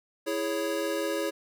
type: chord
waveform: square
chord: C# minor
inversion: first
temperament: equal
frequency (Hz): 329.6 / 415.3 / 554.4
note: E4 / G#4 / C#5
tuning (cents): 0 / 0 / 0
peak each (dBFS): -33 / -34 / -32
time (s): 0.26-1.31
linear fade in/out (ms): 20
effects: none